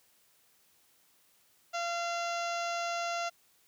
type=harmonic tone with a mistuned harmonic; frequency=687 Hz; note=F5; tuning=29 cents flat; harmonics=1 / 2 / 3 / 4 / 5 / 6 / 7 / 8 / 9 / 10; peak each=-34 / -37 / -44 / -42 / -48 / -48 / -48 / -51 / -48 / -52 dBFS; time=1.73-3.3 s; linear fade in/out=20 ms; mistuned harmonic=9; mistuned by=+17 cents; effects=white hiss -67 dBFS RMS until 3.67 s + high-pass 60 Hz 12 dB/octave

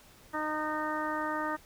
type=harmonic tone; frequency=307 Hz; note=D#4; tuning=23 cents flat; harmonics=1 / 2 / 3 / 4 / 5 / 6; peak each=-37 / -38 / -36 / -36 / -40 / -40 dBFS; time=0.33-1.57 s; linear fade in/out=20 ms; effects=pink hiss -57 dBFS RMS until 1.65 s

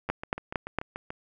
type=two click trains; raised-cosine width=0.5 ms; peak=-11 / -20 dBFS; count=4 / 8; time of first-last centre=0.1-0.786 / 0.09-1.104 s; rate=4.37 / 6.9 Hz; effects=none

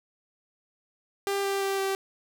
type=tone with pitch steps; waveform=sawtooth; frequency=397.1 / 394.1 / 391.2 / 388.3 Hz; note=G4 / G4 / G4 / G4; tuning=+22 / +9 / -4 / -16 cents; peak=-22 dBFS; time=1.27-1.95 s; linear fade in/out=0 ms; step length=170 ms; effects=none

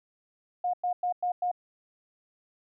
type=tone bursts; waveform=sine; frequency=717 Hz; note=F5; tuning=45 cents sharp; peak=-25 dBFS; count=5; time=0.64-1.515 s; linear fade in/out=5 ms; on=95 ms; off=100 ms; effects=none

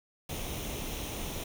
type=noise with comb filter; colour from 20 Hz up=pink; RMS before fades=-37 dBFS; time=0.29-1.44 s; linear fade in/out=5 ms; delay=0.32 ms; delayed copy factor=+0.55; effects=none

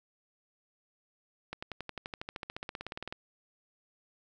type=accelerating click train; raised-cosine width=0.3 ms; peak=-22 dBFS; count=24; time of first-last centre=1.53-3.125 s; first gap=95 ms; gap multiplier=0.97; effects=none

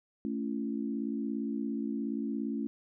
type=chord; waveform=sine; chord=A major; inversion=none; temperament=equal with one note detuned; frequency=220 / 277.2 / 338.1 Hz; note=A3 / C#4 / E4; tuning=0 / 0 / +44 cents; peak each=-34 / -35 / -40 dBFS; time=0.25-2.67 s; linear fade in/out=0 ms; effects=none

